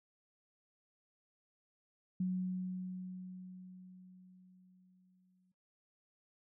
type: tone with exponential decay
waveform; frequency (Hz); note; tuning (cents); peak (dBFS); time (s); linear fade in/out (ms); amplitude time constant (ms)
sine; 184; F#3; -9; -31; 2.2-5.52; 5; 720
effects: noise-tail reverb RT60 0.5 s tail -24 dB re dry